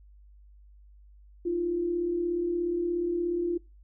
sine tone pair together, 310.1 / 347 Hz, D#4 / F4, -6 / -11 cents, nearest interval major second, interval 195 cents, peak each -36 / -26 dBFS, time 1.45-3.58 s, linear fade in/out 10 ms, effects noise-tail reverb RT60 0.3 s tail -26 dB re dry + added 50 Hz sine -51 dBFS peak until 3.83 s

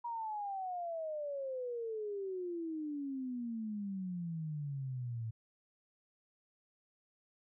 sine exponential sweep, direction down, 959 to 110.3 Hz, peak -37 dBFS, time 0.04-5.31 s, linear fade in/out 10 ms, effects none

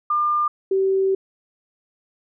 sine tone pair in turn, 1200 / 384.8 Hz, D6 / G4, +37 / -32 cents, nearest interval octave + minor sixth, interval 1969 cents, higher first, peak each -17 / -16 dBFS, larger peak second, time 0.1-0.48 / 0.71-1.15 s, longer second, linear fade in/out 5 ms, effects none

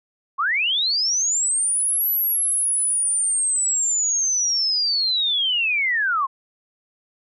sine linear two-way sweep, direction up then down, 1026 to 11910 to 1026 Hz, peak -18 dBFS, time 0.38-6.27 s, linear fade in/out 20 ms, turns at 2.1 s, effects none

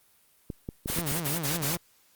clicks, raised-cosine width 3 ms, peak -21 dBFS, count 6, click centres 0.502 / 0.689 / 0.859 / 0.9 / 0.987 / 1.117 s
white noise bursts, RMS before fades -30 dBFS, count 5, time 0.87-1.764 s, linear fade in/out 20 ms, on 150 ms, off 36 ms
sawtooth tone with vibrato, 154.7 Hz, D#3, 10 cents flat, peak -27 dBFS, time 0.96-1.77 s, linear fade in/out 2 ms, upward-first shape sine, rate 5.4 Hz, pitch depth 200 cents each way
effects white hiss -63 dBFS RMS until 2.15 s + Opus 32 kbps

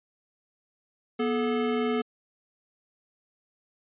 square tone pair together, 242.7 / 432.1 Hz, B3 / A4, -30 / -31 cents, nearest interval minor seventh, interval 999 cents, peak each -28 dBFS, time 1.19-2.02 s, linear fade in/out 10 ms, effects resampled to 8000 Hz

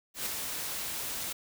white noise with ADSR envelope, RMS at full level -32 dBFS, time 0.14-1.33 s, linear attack 120 ms, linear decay 10 ms, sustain -4 dB, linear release 9 ms, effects none

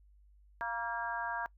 harmonic tone with a mistuned harmonic, 231.5 Hz, A#3, 12 cents flat, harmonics 3 / 4 / 5 / 6 / 7, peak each -42 / -37 / -44 / -44 / -39 dBFS, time 0.61-1.46 s, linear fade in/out 0 ms, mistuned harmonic 4, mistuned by +36 cents, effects noise-tail reverb RT60 0.1 s tail -22 dB re dry + added 50 Hz sine -59 dBFS peak until 1.57 s

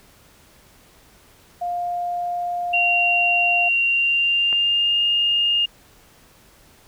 sine tone, 704 Hz, F5, 14 cents sharp, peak -22 dBFS, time 1.61-3.69 s, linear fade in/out 10 ms
sine tone with pitch glide, 2760 to 2829 Hz, F7 to F7, -21 to +22 cents, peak -16 dBFS, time 2.73-5.66 s, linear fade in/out 10 ms, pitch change +43 cents, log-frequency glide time 3.84-5.03 s
click, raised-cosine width 0.5 ms, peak -18 dBFS, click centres 4.528 s
effects pink hiss -52 dBFS RMS until 6.87 s

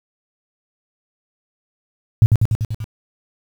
sine tone with echo, 110 Hz, A2, in tune, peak -5 dBFS, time 2.22-2.26 s, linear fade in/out 0 ms, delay 97 ms, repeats 6, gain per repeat -3 dB, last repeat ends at 2.842 s, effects 7-bit

